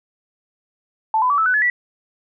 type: tone with pitch steps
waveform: sine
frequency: 880 / 1005 / 1147.8 / 1310.9 / 1497.2 / 1709.9 / 1952.8 Hz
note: A5 / B5 / D6 / E6 / F#6 / A6 / B6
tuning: 0 / +30 / -40 / -10 / +20 / -50 / -20 cents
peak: -14 dBFS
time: 1.14-1.7 s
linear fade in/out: 2 ms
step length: 80 ms
effects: none